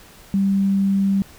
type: tone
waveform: sine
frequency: 196 Hz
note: G3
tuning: in tune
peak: -15 dBFS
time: 0.34-1.22 s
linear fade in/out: 0 ms
effects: pink hiss -46 dBFS RMS until 1.38 s